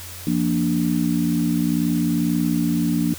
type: chord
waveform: sine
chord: Bb major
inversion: second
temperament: equal with one note detuned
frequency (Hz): 171.12 / 233.1 / 293.7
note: F3 / Bb3 / D4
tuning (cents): -35 / 0 / 0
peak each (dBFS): -22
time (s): 0.27-3.14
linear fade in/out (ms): 2
effects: added 89 Hz sine -39 dBFS peak until 3.18 s + white hiss -37 dBFS RMS until 3.18 s